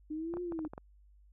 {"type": "exponential two-way sweep", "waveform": "sine", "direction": "up then down", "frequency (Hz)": [301.9, 358.5, 301.9], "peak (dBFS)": -35, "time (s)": [0.1, 0.68], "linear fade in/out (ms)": 10, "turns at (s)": 0.42}
{"type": "clicks", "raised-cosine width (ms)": 1, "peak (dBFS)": -29, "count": 7, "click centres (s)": [0.339, 0.37, 0.522, 0.591, 0.65, 0.735, 0.779]}
{"effects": ["added 50 Hz sine -58 dBFS peak until 1.32 s"]}